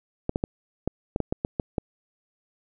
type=clicks; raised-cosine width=2 ms; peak=-11 dBFS; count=10; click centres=0.294 / 0.359 / 0.439 / 0.876 / 1.161 / 1.203 / 1.325 / 1.449 / 1.598 / 1.782 s; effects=none